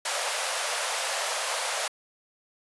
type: high-pass noise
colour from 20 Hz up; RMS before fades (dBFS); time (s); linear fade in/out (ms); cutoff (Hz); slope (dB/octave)
pink; -29; 0.05-1.88; 5; 520; 48
effects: resampled to 24000 Hz